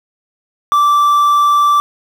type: tone with quantisation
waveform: triangle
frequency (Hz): 1168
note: D6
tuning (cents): -10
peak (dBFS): -6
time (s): 0.72-1.8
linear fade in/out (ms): 0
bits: 6
effects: none